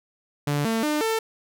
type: tone with pitch steps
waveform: sawtooth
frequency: 145.3 / 224.9 / 301.2 / 446.3 Hz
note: D3 / A3 / D4 / A4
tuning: -18 / +38 / +44 / +25 cents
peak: -18 dBFS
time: 0.47-1.19 s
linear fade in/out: 5 ms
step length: 180 ms
effects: none